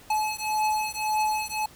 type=beating tone pair; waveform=square; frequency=857 / 858.8 Hz; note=A5 / A5; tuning=-46 / -42 cents; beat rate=1.8 Hz; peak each=-28 dBFS; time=0.1-1.66 s; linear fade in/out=5 ms; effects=pink hiss -51 dBFS RMS until 1.75 s